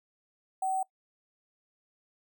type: tone with sample-and-hold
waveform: sine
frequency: 760 Hz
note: F#5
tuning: 46 cents sharp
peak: -27 dBFS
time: 0.62-0.83 s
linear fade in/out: 5 ms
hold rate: 8820 Hz
effects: noise-tail reverb RT60 0.1 s tail -22 dB re dry